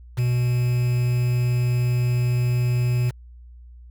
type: tone with quantisation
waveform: triangle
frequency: 122.8 Hz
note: B2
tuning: 9 cents flat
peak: -16 dBFS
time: 0.17-3.11 s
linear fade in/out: 20 ms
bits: 6
effects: added 60 Hz sine -41 dBFS peak until 3.9 s